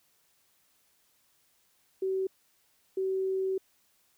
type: tone bursts at uneven times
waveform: sine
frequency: 380.8 Hz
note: F#4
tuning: 50 cents sharp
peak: -27 dBFS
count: 2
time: 2.02-2.27 / 2.97-3.58 s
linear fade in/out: 5 ms
effects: white hiss -69 dBFS RMS until 4.17 s